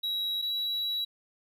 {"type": "tone pair in turn", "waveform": "triangle", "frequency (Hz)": [3871, 3902], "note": ["B7", "B7"], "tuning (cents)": [-35, -22], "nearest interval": "unison", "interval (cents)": 13, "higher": "second", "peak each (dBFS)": -27, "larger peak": "neither", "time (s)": [[0.03, 0.42], [0.42, 1.05]], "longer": "second", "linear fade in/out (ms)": 10, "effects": []}